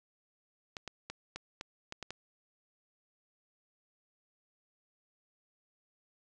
clicks, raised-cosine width 0.2 ms, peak -23 dBFS, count 8, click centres 0.768 / 0.877 / 1.1 / 1.36 / 1.611 / 1.924 / 2.027 / 2.106 s, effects resampled to 22050 Hz

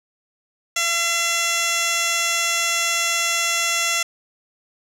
15% pulse tone with band-pass filter, 679 Hz, F5, 49 cents flat, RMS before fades -21 dBFS, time 0.76-4.03 s, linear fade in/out 5 ms, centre 5300 Hz, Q 1.1, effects none

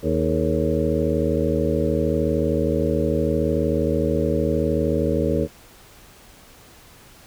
harmonic tone with a mistuned harmonic, 79.2 Hz, D#2, 31 cents sharp, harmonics 1 / 2 / 3 / 4 / 5 / 6 / 7, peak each -26 / -26 / -26 / -26 / -26 / -26 / -26 dBFS, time 0.02-5.48 s, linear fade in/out 50 ms, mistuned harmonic 5, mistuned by +110 cents, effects pink hiss -48 dBFS RMS until 7.26 s

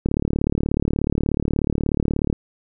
click train, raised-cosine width 3 ms, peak -7 dBFS, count 84, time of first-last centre 0.06-2.328 s, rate 36.6 Hz, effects none

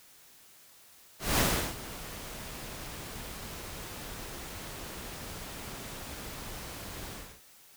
pink noise with ADSR envelope, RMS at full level -25 dBFS, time 1.19-7.41 s, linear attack 190 ms, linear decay 360 ms, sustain -17 dB, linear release 290 ms, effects white hiss -57 dBFS RMS until 7.76 s

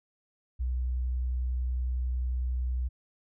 sine tone with vibrato, 62.4 Hz, B1, 19 cents sharp, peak -27 dBFS, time 0.59-2.89 s, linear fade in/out 20 ms, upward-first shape triangle, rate 11 Hz, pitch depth 10 cents each way, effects none

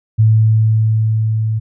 sine tone with level ramp, 110 Hz, A2, in tune, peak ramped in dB -6 to -14 dBFS, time 0.18-1.6 s, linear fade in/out 20 ms, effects none

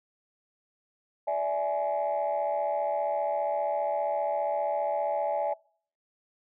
sine tone cluster, 581 / 656 / 839 Hz, D5 / E5 / G#5, -19 / -9 / +17 cents, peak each -29 dBFS, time 1.27-5.54 s, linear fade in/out 10 ms, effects noise-tail reverb RT60 0.5 s tail -24 dB re dry + tanh soft clip ceiling -20 dBFS

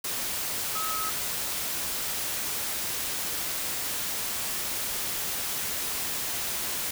sine tone in noise, 1281 Hz, E6, 50 cents flat, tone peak -31 dBFS, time 0.75-1.1 s, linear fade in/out 5 ms, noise white, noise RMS -31 dBFS, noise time 0.04-6.91 s, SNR -3 dB, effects none

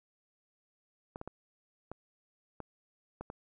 clicks, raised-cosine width 1 ms, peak -27 dBFS, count 7, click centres 1.159 / 1.214 / 1.276 / 1.916 / 2.603 / 3.21 / 3.301 s, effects none

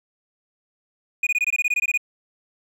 triangle tone bursts, 2461 Hz, D#7, 20 cents flat, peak -16 dBFS, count 13, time 1.23-1.976 s, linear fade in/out 5 ms, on 38 ms, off 21 ms, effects none

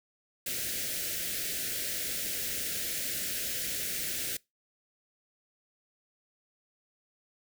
white band-stop noise, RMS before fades -34 dBFS, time 0.46-4.37 s, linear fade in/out 5 ms, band 640 to 1500 Hz, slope 48 dB/octave, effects noise-tail reverb RT60 0.2 s tail -23 dB re dry

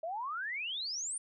sine exponential sweep, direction up, 622.3 to 9397 Hz, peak -35 dBFS, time 0.03-1.18 s, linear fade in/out 5 ms, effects none

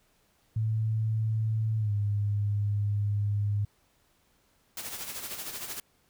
sine tone with pitch glide, 110.1 to 102.73 Hz, A2 to G#2, +2 to -18 cents, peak -25 dBFS, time 0.56-3.65 s, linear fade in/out 5 ms, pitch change -120 cents, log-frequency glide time 1.78-1.92 s
white noise with tremolo, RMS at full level -36 dBFS, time 4.77-5.8 s, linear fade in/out 2 ms, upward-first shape sine, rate 13 Hz, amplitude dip 55%
effects pink hiss -68 dBFS RMS until 6.09 s

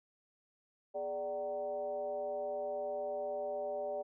sine tone with frequency modulation, 587.3 Hz, D5, in tune, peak -35 dBFS, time 0.94-4.03 s, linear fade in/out 20 ms, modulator 171 Hz, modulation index 0.84, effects none

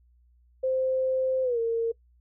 sine tone with pitch glide, 521 to 458.8 Hz, C5 to A#4, -7 to -28 cents, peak -23 dBFS, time 0.63-1.92 s, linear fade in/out 10 ms, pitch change -221 cents, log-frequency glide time 1.43-1.59 s, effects noise-tail reverb RT60 0.1 s tail -22 dB re dry + added 60 Hz sine -58 dBFS peak until 2.2 s

